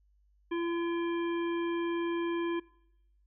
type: harmonic tone with a mistuned harmonic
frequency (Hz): 339.8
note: F4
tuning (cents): -47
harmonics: 1 / 3 / 5 / 7 / 9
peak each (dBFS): -30 / -40 / -44 / -47 / -49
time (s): 0.51-2.6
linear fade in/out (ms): 10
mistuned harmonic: 9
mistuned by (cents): +65
effects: noise-tail reverb RT60 0.9 s tail -23 dB re dry + added 50 Hz sine -64 dBFS peak until 3.26 s